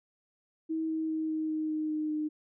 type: tone with pitch steps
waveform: sine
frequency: 320.4 / 318.2 / 316 / 313.8 / 311.6 / 309.5 / 307.3 / 305.2 Hz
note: E4 / D#4 / D#4 / D#4 / D#4 / D#4 / D#4 / D#4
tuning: -49 / +39 / +27 / +15 / +3 / -9 / -21 / -33 cents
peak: -29 dBFS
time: 0.69-2.29 s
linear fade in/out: 20 ms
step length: 200 ms
effects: none